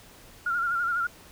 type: tone with vibrato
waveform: sine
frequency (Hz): 1396.9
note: F6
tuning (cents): 0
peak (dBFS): -24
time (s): 0.46-1.07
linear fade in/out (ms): 5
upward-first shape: sine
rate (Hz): 12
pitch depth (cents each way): 59
effects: pink hiss -51 dBFS RMS until 1.31 s